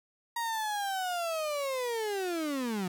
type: linear sweep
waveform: 35% pulse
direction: down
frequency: 947 to 174.61 Hz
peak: -29 dBFS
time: 0.36-2.88 s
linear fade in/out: 5 ms
effects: none